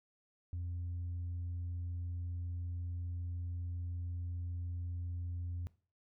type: tone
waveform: sine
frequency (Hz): 87.31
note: F2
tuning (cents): 0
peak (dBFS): -35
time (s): 0.53-5.67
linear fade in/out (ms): 0
effects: noise-tail reverb RT60 0.4 s tail -21 dB re dry + tanh soft clip ceiling -35 dBFS